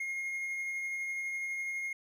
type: tone with tremolo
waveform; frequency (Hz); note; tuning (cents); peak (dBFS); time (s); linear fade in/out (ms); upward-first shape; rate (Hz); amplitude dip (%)
triangle; 2143; C7; +41; -31; 0-1.93; 5; triangle; 12; 25
effects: none